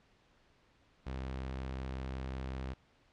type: tone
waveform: sawtooth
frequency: 65.41 Hz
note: C2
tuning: in tune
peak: -34 dBFS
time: 1.06-2.74 s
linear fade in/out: 10 ms
effects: pink hiss -68 dBFS RMS until 3.12 s + low-pass 4000 Hz 12 dB/octave